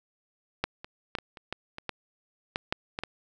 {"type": "clicks", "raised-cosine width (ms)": 0.3, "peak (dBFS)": [-10, -24, -13, -20, -28, -16, -22, -15, -12, -10, -16, -16], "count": 12, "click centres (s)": [0.64, 0.845, 1.152, 1.186, 1.372, 1.526, 1.784, 1.893, 2.559, 2.725, 2.989, 3.036], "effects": []}